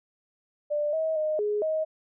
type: tone with pitch steps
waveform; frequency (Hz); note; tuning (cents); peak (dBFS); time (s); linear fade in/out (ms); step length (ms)
sine; 592 / 638 / 617 / 417.4 / 629; D5 / D#5 / D#5 / G#4 / D#5; +14 / +43 / -15 / +9 / +19; -24; 0.7-1.85; 20; 230
effects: none